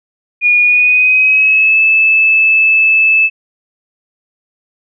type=tone with pitch glide; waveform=sine; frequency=2443 to 2618 Hz; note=D#7 to E7; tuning=-32 to -13 cents; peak=-6 dBFS; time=0.41-3.3 s; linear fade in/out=50 ms; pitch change=+119 cents; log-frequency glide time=0.62-1.81 s; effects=none